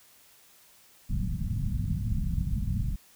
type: low-pass noise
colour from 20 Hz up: pink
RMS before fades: -29 dBFS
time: 1.09-2.96 s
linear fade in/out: 10 ms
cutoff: 210 Hz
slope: 48 dB/octave
effects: white hiss -58 dBFS RMS until 3.15 s